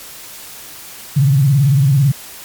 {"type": "tone with vibrato", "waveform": "sine", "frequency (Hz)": 138, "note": "C#3", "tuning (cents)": -7, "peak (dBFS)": -8, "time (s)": [1.16, 2.12], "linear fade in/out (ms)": 10, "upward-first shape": "sine", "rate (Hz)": 18, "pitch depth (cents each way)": 150, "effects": ["white hiss -34 dBFS RMS until 2.44 s", "MP3 96 kbps"]}